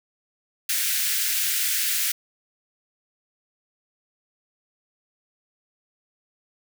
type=high-pass noise; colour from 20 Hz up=white; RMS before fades=-24 dBFS; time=0.69-2.12 s; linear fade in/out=5 ms; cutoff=1500 Hz; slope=48 dB/octave; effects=none